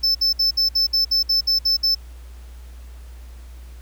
triangle tone bursts, 5274 Hz, E8, in tune, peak -14 dBFS, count 11, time 0.03-1.95 s, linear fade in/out 10 ms, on 120 ms, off 60 ms, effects added 60 Hz sine -36 dBFS peak until 3.81 s + pink hiss -52 dBFS RMS until 3.81 s

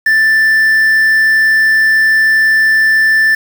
triangle tone with quantisation, 1767 Hz, A6, 7 cents sharp, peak -5 dBFS, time 0.06-3.35 s, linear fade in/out 5 ms, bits 5, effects none

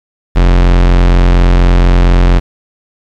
45% pulse tone, 44.25 Hz, F1, 23 cents sharp, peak -4 dBFS, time 0.35-2.4 s, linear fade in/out 20 ms, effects low-pass 4000 Hz 12 dB/octave + 7-bit

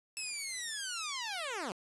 10% pulse linear sweep, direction down, 2637 to 168.6 Hz, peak -28 dBFS, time 0.17-1.72 s, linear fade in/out 0 ms, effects resampled to 24000 Hz + 9-bit

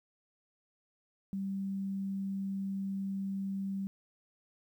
sine tone, 194.9 Hz, G3, 10 cents flat, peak -33 dBFS, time 1.33-3.87 s, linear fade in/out 0 ms, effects 11-bit

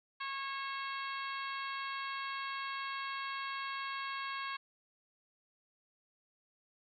harmonic tone with a mistuned harmonic, 547 Hz, C#5, 23 cents flat, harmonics 2 / 3 / 4 / 5 / 6 / 7 / 8, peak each -40 / -44 / -46 / -48 / -50 / -51 / -52 dBFS, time 0.2-4.57 s, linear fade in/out 10 ms, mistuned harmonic 5, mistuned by -30 cents, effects none

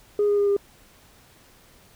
sine tone with pitch steps, 413.3 / 409.5 / 405.7 / 402 Hz, G#4 / G#4 / G#4 / G4, -8 / -24 / -41 / +44 cents, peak -16 dBFS, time 0.19-0.566 s, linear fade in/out 2 ms, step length 94 ms, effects tanh soft clip ceiling -15 dBFS + pink hiss -54 dBFS RMS until 1.95 s

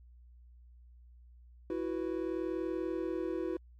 triangle chord, E suspended second, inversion none, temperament equal, 329.6 / 370 / 493.9 Hz, E4 / F#4 / B4, 0 / 0 / 0 cents, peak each -34 / -35 / -39 dBFS, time 1.7-3.57 s, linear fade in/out 2 ms, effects added 60 Hz sine -54 dBFS peak until 3.79 s + AAC 64 kbps

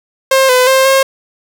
sawtooth tone with pitch steps, 532 / 505 / 529 / 537 Hz, C5 / B4 / C5 / C5, +29 / +39 / +19 / +45 cents, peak -3 dBFS, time 0.31-1.03 s, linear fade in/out 5 ms, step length 180 ms, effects none

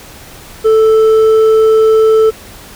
sine tone with hard clipping, 440 Hz, A4, in tune, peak -6 dBFS, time 0.64-2.31 s, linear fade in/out 20 ms, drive 4 dB, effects pink hiss -34 dBFS RMS until 2.75 s

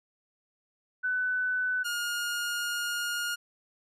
sine / sawtooth tone pair in turn, 1500 / 1424.4 Hz, F#6 / F6, +23 / +34 cents, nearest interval minor second, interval 89 cents, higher first, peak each -26 dBFS, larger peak neither, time 1.03-1.84 / 1.84-3.36 s, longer second, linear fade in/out 20 ms, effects resampled to 32000 Hz

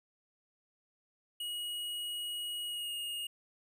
square tone with pitch glide, 2900 to 2855 Hz, F#7 to F7, -35 to +37 cents, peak -37 dBFS, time 1.4-3.27 s, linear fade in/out 5 ms, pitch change -28 cents, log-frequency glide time 2.67-2.92 s, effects none

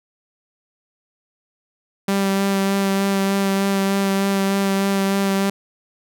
sawtooth tone with vibrato, 196 Hz, G3, in tune, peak -13 dBFS, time 2.08-5.5 s, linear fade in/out 5 ms, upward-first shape sine, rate 3.3 Hz, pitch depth 13 cents each way, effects none

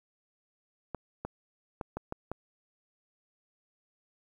clicks, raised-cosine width 1 ms, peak -21 dBFS, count 6, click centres 0.947 / 1.25 / 1.812 / 1.97 / 2.124 / 2.316 s, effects 10-bit

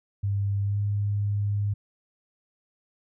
sine tone with pitch glide, 100 to 102.22 Hz, G2 to G#2, +35 to -27 cents, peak -23 dBFS, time 0.23-1.74 s, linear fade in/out 10 ms, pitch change +38 cents, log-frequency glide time 0.63-0.78 s, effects none

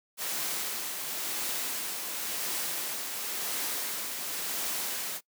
white noise with tremolo, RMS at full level -32 dBFS, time 0.17-5.21 s, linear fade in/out 50 ms, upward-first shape triangle, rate 0.94 Hz, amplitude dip 40%, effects noise-tail reverb RT60 0.1 s tail -22 dB re dry + high-pass 200 Hz 12 dB/octave

